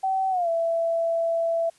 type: tone with pitch glide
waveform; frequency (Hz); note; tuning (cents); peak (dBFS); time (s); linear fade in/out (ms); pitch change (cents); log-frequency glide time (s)
sine; 765 to 666; G5 to E5; -42 to +18; -21; 0.03-1.7; 10; -240; 0.3-0.49
effects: white hiss -59 dBFS RMS until 1.78 s + resampled to 24000 Hz